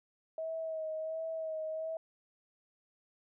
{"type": "tone with vibrato", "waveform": "sine", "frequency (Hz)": 639, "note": "D#5", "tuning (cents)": 46, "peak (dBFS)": -35, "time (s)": [0.38, 1.97], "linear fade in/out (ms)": 2, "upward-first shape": "sine", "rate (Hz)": 1.4, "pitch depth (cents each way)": 27, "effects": []}